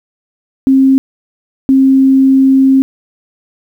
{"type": "tone bursts at uneven times", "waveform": "sine", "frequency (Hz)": 267.1, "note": "C4", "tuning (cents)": 36, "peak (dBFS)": -4, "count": 2, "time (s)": [[0.67, 0.98], [1.69, 2.82]], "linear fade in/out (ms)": 0, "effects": ["7-bit"]}